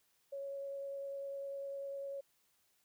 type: tone with vibrato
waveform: sine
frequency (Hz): 554.4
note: C#5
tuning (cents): 0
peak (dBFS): -40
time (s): 0.32-2.21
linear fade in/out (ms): 10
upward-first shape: triangle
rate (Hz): 10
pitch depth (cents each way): 11
effects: white hiss -75 dBFS RMS until 2.84 s